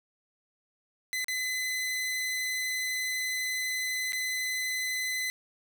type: tone with dropouts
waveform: sawtooth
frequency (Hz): 2022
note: B6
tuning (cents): +40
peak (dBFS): -26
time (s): 1.13-5.3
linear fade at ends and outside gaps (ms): 0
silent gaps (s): 1.244-1.283 / 4.122-4.131
effects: none